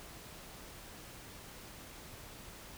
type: silence
effects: pink hiss -51 dBFS RMS until 2.77 s